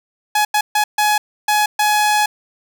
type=tone bursts at uneven times; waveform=sawtooth; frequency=842 Hz; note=G#5; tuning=24 cents sharp; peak=-9 dBFS; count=6; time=0.35-0.45 / 0.54-0.61 / 0.75-0.84 / 0.98-1.18 / 1.48-1.66 / 1.79-2.26 s; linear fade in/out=5 ms; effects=none